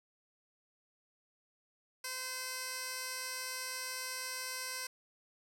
15% pulse tone with band-pass filter, 514 Hz, C5, 31 cents flat, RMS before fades -41 dBFS, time 2.04-4.87 s, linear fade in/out 5 ms, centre 7500 Hz, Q 0.67, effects none

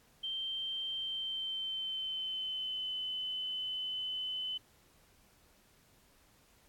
sine tone with pitch glide, 3136 to 3027 Hz, G7 to F#7, 0 to +39 cents, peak -35 dBFS, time 0.23-4.58 s, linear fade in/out 10 ms, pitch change -61 cents, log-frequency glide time 0.95-2.93 s, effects pink hiss -66 dBFS RMS until 6.68 s + AAC 64 kbps

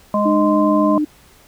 harmonic tone, 207.7 Hz, G#3, in tune, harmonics 1 / 3 / 5, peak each -18 / -18 / -19 dBFS, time 0.14-0.98 s, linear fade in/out 2 ms
sine tone with pitch glide, 303.5 to 301.1 Hz, D#4 to D4, -43 to +43 cents, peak -15 dBFS, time 0.25-1.05 s, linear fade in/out 10 ms, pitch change -14 cents, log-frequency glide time 0.4-0.76 s
effects pink hiss -49 dBFS RMS until 1.47 s

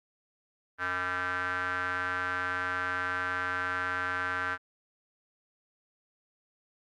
square tone with band-pass filter, 90.9 Hz, F#2, 30 cents flat, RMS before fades -32 dBFS, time 0.78-4.58 s, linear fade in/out 50 ms, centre 1500 Hz, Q 6, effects Opus 32 kbps

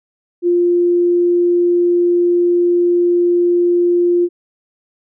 sine tone, 349.9 Hz, F4, 3 cents sharp, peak -10 dBFS, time 0.42-4.29 s, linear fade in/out 50 ms, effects none

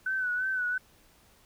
sine tone with vibrato, 1504 Hz, F#6, 28 cents sharp, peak -27 dBFS, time 0.06-0.78 s, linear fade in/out 5 ms, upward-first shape sine, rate 2.9 Hz, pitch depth 52 cents each way, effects pink hiss -61 dBFS RMS until 1.45 s

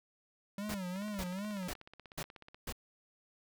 square tone with vibrato, 194.5 Hz, G3, 13 cents flat, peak -38 dBFS, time 0.58-1.68 s, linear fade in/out 2 ms, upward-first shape sine, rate 2.5 Hz, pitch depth 150 cents each way
pink noise bursts, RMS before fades -40 dBFS, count 5, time 0.69-2.725 s, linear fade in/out 5 ms, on 55 ms, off 440 ms
click train, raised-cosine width 0.3 ms, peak -35 dBFS, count 27, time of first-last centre 0.96-2.545 s, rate 16.4 Hz
effects none

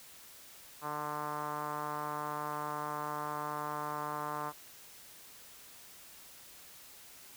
5% pulse tone with low-pass filter, 149.2 Hz, D3, 28 cents sharp, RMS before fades -38 dBFS, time 0.81-4.53 s, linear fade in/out 50 ms, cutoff 1100 Hz, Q 3.2, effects white hiss -54 dBFS RMS until 7.36 s

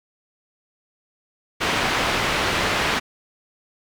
white low-pass noise, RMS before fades -22 dBFS, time 1.6-3 s, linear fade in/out 20 ms, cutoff 2500 Hz, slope 12 dB/octave, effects none

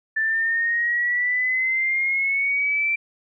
sine exponential sweep, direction up, 1760 to 2349 Hz, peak -19 dBFS, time 0.16-2.96 s, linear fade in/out 10 ms, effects none

